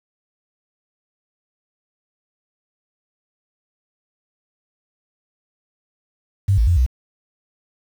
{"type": "tone with pitch steps", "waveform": "sine", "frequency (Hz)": [98.2, 56.2, 86.1, 62.9], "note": ["G2", "A1", "F2", "B1"], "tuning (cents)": [4, 37, -24, 32], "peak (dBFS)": -12, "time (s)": [6.48, 6.864], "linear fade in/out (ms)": 10, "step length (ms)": 96, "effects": ["7-bit"]}